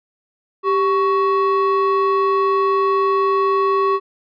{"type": "ring-modulated tone", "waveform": "triangle", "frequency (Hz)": 753, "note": "F#5", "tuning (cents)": 30, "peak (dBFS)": -9, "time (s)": [0.63, 4], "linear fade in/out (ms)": 50, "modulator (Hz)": 361, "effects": ["resampled to 11025 Hz"]}